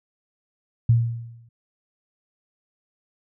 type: tone with exponential decay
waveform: sine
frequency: 116.54 Hz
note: A#2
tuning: in tune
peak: -11 dBFS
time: 0.89-1.49 s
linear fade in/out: 5 ms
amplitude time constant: 130 ms
effects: none